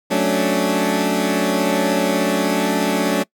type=chord; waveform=20% pulse; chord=D major seventh; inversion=first; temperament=equal; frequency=185 / 220 / 277.2 / 293.7 Hz; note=F#3 / A3 / C#4 / D4; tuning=0 / 0 / 0 / 0 cents; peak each=-17 dBFS; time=0.1-3.24 s; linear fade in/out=20 ms; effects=noise-tail reverb RT60 0.1 s tail -24 dB re dry